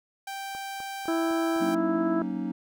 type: tone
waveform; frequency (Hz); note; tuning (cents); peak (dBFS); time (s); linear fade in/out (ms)
sawtooth; 784; G5; 0; -30; 0.27-1.75; 5
type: click train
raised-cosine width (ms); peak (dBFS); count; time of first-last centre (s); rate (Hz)
1; -31; 5; 0.55-1.563; 3.95
type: harmonic tone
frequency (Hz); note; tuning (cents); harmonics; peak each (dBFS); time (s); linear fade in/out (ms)
329.6; E4; 0; 1 / 2 / 3 / 4 / 5; -25 / -32 / -39 / -35 / -42; 1.08-2.22; 2
type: chord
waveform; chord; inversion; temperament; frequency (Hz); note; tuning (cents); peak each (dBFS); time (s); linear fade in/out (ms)
triangle; D# minor seventh; first; equal; 185 / 233.1 / 277.2 / 311.1; F#3 / A#3 / C#4 / D#4; 0 / 0 / 0 / 0; -32; 1.6-2.52; 10
effects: none